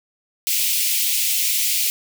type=high-pass noise; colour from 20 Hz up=white; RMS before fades=-20 dBFS; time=0.47-1.9 s; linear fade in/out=0 ms; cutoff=2200 Hz; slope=48 dB/octave; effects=none